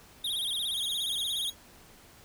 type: tone with vibrato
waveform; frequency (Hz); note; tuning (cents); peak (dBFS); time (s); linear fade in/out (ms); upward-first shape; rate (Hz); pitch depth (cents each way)
square; 3487; A7; -16; -30; 0.24-1.5; 5; sine; 17; 160
type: tone with tremolo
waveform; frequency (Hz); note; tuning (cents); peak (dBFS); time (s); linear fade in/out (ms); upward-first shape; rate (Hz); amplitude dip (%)
20% pulse; 3300; G#7; -12; -34; 0.73-1.55; 50; sine; 11; 55
effects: pink hiss -55 dBFS RMS until 2.24 s